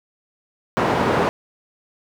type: band-pass noise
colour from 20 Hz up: white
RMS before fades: -19 dBFS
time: 0.77-1.29 s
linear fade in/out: 0 ms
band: 100 to 920 Hz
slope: 12 dB/octave
effects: none